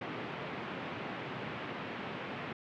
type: band-pass noise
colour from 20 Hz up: pink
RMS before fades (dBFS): -41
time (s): 0.01-2.53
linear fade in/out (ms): 5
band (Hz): 130 to 2900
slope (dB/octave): 24
effects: none